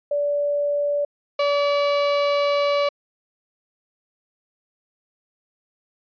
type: tone pair in turn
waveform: sine / 35% pulse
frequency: 579 / 573.7 Hz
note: D5 / D5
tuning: -25 / -41 cents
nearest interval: unison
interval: 16 cents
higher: first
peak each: -19 / -16 dBFS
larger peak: second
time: 0.11-1.05 / 1.39-2.89 s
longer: second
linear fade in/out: 5 ms
effects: resampled to 11025 Hz